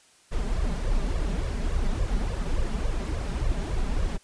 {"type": "noise with flanger", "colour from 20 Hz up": "brown", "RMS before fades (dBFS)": -26, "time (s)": [0.31, 4.18], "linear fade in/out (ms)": 20, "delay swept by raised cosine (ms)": [1.7, 5.1], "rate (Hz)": 3.5, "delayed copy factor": 0.85, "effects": ["white hiss -58 dBFS RMS until 4.23 s", "resampled to 22050 Hz"]}